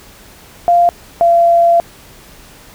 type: tone pair in turn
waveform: sine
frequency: 695 / 683.1 Hz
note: F5 / F5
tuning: -9 / -38 cents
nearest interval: unison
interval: 29 cents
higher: first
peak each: -6 dBFS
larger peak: neither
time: 0.68-0.89 / 1.21-1.8 s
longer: second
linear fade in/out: 0 ms
effects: pink hiss -40 dBFS RMS until 2.74 s